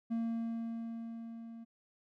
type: tone with level ramp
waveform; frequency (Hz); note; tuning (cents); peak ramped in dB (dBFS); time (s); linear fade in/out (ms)
triangle; 229.2; A#3; -29; -29 to -44; 0.1-1.65; 20
effects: none